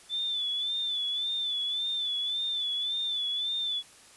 sine tone with vibrato, 3501 Hz, A7, 9 cents flat, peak -28 dBFS, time 0.09-3.83 s, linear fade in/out 50 ms, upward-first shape sine, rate 1.8 Hz, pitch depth 62 cents each way, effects white hiss -54 dBFS RMS until 4.16 s + resampled to 24000 Hz

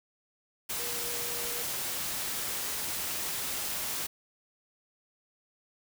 sine tone in noise, 478.1 Hz, A#4, 44 cents sharp, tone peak -43 dBFS, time 0.79-1.63 s, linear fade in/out 10 ms, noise white, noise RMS -34 dBFS, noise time 0.69-4.07 s, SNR -12 dB, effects none

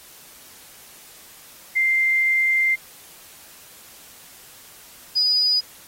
sine tone pair in turn, 2093 / 4945 Hz, C7 / D#8, 0 / -12 cents, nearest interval octave + minor third, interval 1488 cents, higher second, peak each -16 dBFS, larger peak neither, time 1.75-2.76 / 5.15-5.61 s, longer first, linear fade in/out 20 ms, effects white hiss -46 dBFS RMS until 5.87 s + AAC 48 kbps

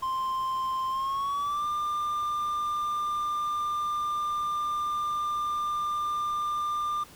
triangle tone with pitch glide, 1047 to 1195.8 Hz, C6 to D6, +1 to +31 cents, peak -25 dBFS, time 0.02-7.04 s, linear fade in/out 10 ms, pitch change +230 cents, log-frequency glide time 0.89-1.67 s, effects pink hiss -51 dBFS RMS until 7.15 s

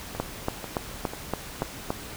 two click trains, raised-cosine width 1 ms, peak -11 / -21 dBFS, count 7 / 4, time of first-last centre 0.2-1.905 / 0.15-1.628 s, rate 3.52 / 2.03 Hz, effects pink hiss -40 dBFS RMS until 2.16 s

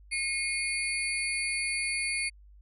sine tone cluster, 2160 / 2450 / 4497 / 9770 Hz, C#7 / D#7 / C#8 / D#9, -45 / -27 / +24 / -33 cents, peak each -31 / -35 / -36 / -36 dBFS, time 0.11-2.3 s, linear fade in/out 20 ms, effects added 50 Hz sine -51 dBFS peak until 2.61 s

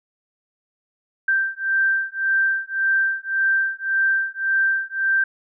sine beating tone pair, 1568 / 1569.8 Hz, G6 / G6, 0 / +2 cents, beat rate 1.8 Hz, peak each -21 dBFS, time 1.28-5.24 s, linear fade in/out 5 ms, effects none

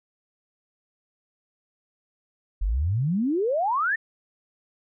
sine exponential sweep, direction up, 42 to 1864.7 Hz, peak -21 dBFS, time 2.61-3.96 s, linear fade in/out 10 ms, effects none

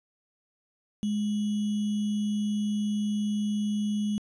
sine tone with sample-and-hold, 208.6 Hz, G#3, 8 cents sharp, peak -25 dBFS, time 1.03-4.18 s, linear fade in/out 0 ms, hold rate 3150 Hz, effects resampled to 22050 Hz

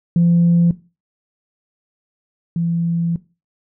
sine tone pair in turn, 171.1 / 168.74 Hz, F3 / E3, -35 / +41 cents, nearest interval unison, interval 24 cents, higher first, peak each -9 / -16 dBFS, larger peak first, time 0.16-0.71 / 2.56-3.16 s, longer second, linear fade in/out 2 ms, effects noise-tail reverb RT60 0.3 s tail -18 dB re dry + tanh soft clip ceiling -7 dBFS

